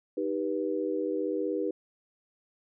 sine chord, Eb augmented, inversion none, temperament equal with one note detuned, 311.1 / 392 / 487.6 Hz, Eb4 / G4 / B4, 0 / 0 / -22 cents, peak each -32 dBFS, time 0.17-1.71 s, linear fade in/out 5 ms, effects none

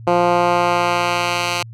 10% pulse tone with band-pass filter sweep, 175 Hz, F3, 4 cents sharp, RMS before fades -17 dBFS, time 0.07-1.63 s, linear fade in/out 5 ms, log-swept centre 590 to 3500 Hz, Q 0.71, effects added 114 Hz sine -33 dBFS peak until 1.73 s

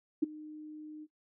sine tone with ADSR envelope, 305.9 Hz, D#4, 29 cents flat, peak -21 dBFS, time 0.22-1.07 s, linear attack 12 ms, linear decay 15 ms, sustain -22 dB, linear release 40 ms, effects noise-tail reverb RT60 0.1 s tail -19 dB re dry

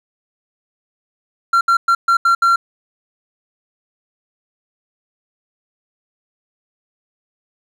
triangle tone bursts at uneven times, 1370 Hz, F6, 34 cents flat, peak -8 dBFS, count 6, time 1.53-1.61 / 1.68-1.77 / 1.88-1.95 / 2.08-2.17 / 2.25-2.35 / 2.42-2.56 s, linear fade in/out 5 ms, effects none

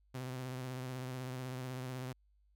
sawtooth tone with vibrato, 128.1 Hz, C3, 36 cents flat, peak -36 dBFS, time 0.14-2.13 s, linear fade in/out 10 ms, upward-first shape sine, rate 16 Hz, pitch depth 39 cents each way, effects added 50 Hz sine -67 dBFS peak until 2.55 s

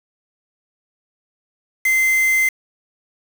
triangle tone with quantisation, 2072 Hz, C7, 17 cents flat, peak -12 dBFS, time 1.85-2.49 s, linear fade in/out 5 ms, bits 4, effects none

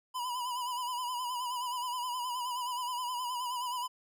square tone with vibrato, 987.8 Hz, B5, in tune, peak -34 dBFS, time 0.14-3.88 s, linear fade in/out 20 ms, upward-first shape sine, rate 9.5 Hz, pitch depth 61 cents each way, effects none

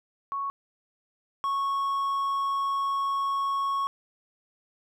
sine / triangle tone pair in turn, 1108.7 / 1103.7 Hz, C#6 / C#6, 0 / -8 cents, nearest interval unison, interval 8 cents, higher first, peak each -28 / -23 dBFS, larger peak second, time 0.32-0.5 / 1.44-3.87 s, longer second, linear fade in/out 0 ms, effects none

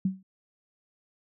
sine tone with exponential decay, 189.6 Hz, F#3, 43 cents sharp, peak -20 dBFS, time 0.05-0.23 s, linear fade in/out 5 ms, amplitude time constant 39 ms, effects none

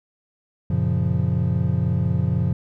triangle chord, Gb major seventh, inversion none, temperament equal, 92.5 / 116.54 / 138.59 / 174.61 Hz, Gb2 / Bb2 / Db3 / F3, 0 / 0 / 0 / 0 cents, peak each -22 dBFS, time 0.7-2.53 s, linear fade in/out 5 ms, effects none

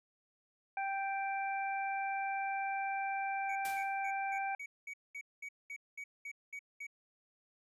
harmonic tone, 784 Hz, G5, in tune, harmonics 1 / 2 / 3, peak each -35 / -43 / -42 dBFS, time 0.77-4.55 s, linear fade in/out 2 ms
triangle tone bursts, 2255 Hz, C#7, 29 cents sharp, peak -40 dBFS, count 13, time 3.49-6.868 s, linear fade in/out 5 ms, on 66 ms, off 210 ms
white noise with exponential decay, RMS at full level -42 dBFS, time 3.65-4 s, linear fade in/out 0 ms, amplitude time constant 74 ms
effects resampled to 32000 Hz

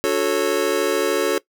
square chord, D major seventh, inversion none, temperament just, 293.7 / 367.1 / 440.5 / 550.6 Hz, D4 / F#4 / A4 / C#5, 0 / -14 / +2 / -12 cents, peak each -28 / -23 / -22 / -24 dBFS, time 0.04-1.38 s, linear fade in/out 0 ms, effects noise-tail reverb RT60 0.1 s tail -20 dB re dry

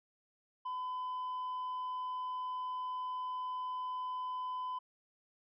sine tone with tanh clipping, 1009 Hz, B5, 37 cents sharp, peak -37 dBFS, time 0.65-4.79 s, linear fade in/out 10 ms, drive 2 dB, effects none

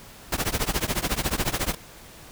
pink noise with tremolo, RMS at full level -22 dBFS, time 0.32-1.75 s, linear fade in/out 5 ms, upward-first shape triangle, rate 14 Hz, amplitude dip 100%, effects pink hiss -46 dBFS RMS until 2.31 s

